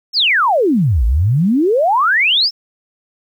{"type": "exponential two-way sweep", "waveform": "sine", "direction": "down then up", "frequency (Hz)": [5510, 52.5, 5510], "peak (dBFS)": -10, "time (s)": [0.13, 2.51], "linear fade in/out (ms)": 50, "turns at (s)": 1.05, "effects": ["8-bit"]}